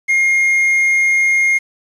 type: tone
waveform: triangle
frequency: 2133 Hz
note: C7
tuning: 33 cents sharp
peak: -9 dBFS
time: 0.08-1.59 s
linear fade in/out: 20 ms
effects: resampled to 24000 Hz + 7-bit